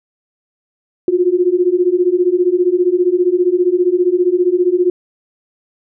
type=beating tone pair; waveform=sine; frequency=350 / 365 Hz; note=F4 / F#4; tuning=+4 / -24 cents; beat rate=15 Hz; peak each=-14 / -13 dBFS; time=1.08-4.9 s; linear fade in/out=2 ms; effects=none